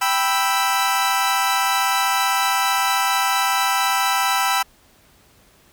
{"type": "chord", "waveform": "sawtooth", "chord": "E minor", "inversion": "first", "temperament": "equal", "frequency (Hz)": [784, 987.8, 1318.5], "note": ["G5", "B5", "E6"], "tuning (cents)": [0, 0, 0], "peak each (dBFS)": -18, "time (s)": [0.01, 4.63], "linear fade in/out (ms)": 10, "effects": ["pink hiss -54 dBFS RMS until 5.72 s"]}